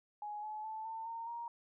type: tone with pitch steps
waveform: sine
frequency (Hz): 836 / 855.5 / 875.5 / 896 / 916.9 / 938.4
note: G#5 / A5 / A5 / A5 / A#5 / A#5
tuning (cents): +11 / -49 / -9 / +31 / -29 / +11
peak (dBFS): -40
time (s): 0.22-1.48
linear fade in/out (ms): 2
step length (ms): 210
effects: none